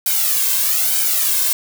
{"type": "noise with flanger", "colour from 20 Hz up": "blue", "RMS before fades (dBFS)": -17, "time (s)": [0.06, 1.53], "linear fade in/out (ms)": 2, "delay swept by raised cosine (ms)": [1.3, 1.91], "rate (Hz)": 1.1, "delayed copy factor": 1, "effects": []}